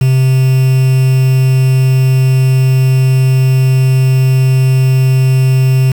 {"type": "tone with quantisation", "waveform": "triangle", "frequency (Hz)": 130.81, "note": "C3", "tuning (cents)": 0, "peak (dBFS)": -4, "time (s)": [0.01, 5.92], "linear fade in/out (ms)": 5, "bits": 4, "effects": []}